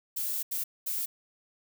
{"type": "noise bursts at uneven times", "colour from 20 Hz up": "violet", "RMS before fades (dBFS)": -32, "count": 3, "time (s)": [[0.16, 0.43], [0.51, 0.64], [0.86, 1.06]], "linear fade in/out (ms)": 10, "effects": []}